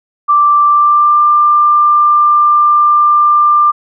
sine tone with pitch glide, 1174.7 to 1190.4 Hz, D6 to D6, 0 to +23 cents, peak -5 dBFS, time 0.28-3.72 s, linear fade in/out 20 ms, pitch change +23 cents, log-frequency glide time 0.67-1.21 s, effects none

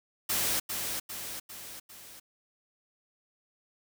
white noise with echo, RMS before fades -29 dBFS, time 0.29-0.6 s, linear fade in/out 10 ms, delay 400 ms, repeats 4, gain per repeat -5 dB, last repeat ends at 2.2 s, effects none

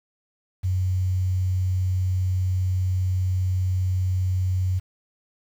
sine tone with quantisation, 92.5 Hz, F#2, in tune, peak -20 dBFS, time 0.63-4.8 s, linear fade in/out 20 ms, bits 8, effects none

